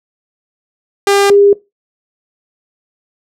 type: tone pair in turn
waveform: sawtooth / sine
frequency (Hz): 400 / 403.5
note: G4 / G#4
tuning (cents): +35 / -50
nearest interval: unison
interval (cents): 15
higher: second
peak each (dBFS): -4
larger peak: neither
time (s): 1.07-1.3 / 1.3-1.53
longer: neither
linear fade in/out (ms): 2
effects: noise-tail reverb RT60 0.2 s tail -19 dB re dry + low-pass 11000 Hz 12 dB/octave